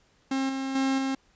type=tone with level steps; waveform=45% pulse; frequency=267.8 Hz; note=C4; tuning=40 cents sharp; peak=-25 / -29 / -23 / -26 dBFS; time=0.31-1.15 s; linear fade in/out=5 ms; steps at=0.49 / 0.75 / 0.98 s; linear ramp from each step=5 ms; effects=pink hiss -64 dBFS RMS until 1.35 s + resampled to 16000 Hz